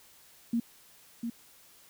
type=tone with echo; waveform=sine; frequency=233.1 Hz; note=A#3; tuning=in tune; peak=-25 dBFS; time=0.53-0.6 s; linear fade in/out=5 ms; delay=700 ms; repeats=1; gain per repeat=-6 dB; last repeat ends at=1.3 s; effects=white hiss -58 dBFS RMS until 1.89 s